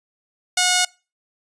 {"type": "tone", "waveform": "5% pulse", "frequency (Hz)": 726, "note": "F#5", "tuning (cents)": -33, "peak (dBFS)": -4, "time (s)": [0.57, 0.85], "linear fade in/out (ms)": 5, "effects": ["noise-tail reverb RT60 0.3 s tail -24 dB re dry", "resampled to 22050 Hz"]}